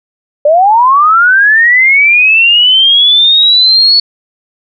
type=linear sweep; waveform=sine; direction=up; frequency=571 to 4435 Hz; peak=-3 dBFS; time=0.45-4 s; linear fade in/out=5 ms; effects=none